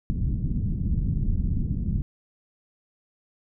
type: low-pass noise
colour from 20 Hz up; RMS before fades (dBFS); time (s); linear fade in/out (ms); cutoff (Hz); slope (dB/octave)
pink; -25; 0.1-2.02; 0; 210; 24
effects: none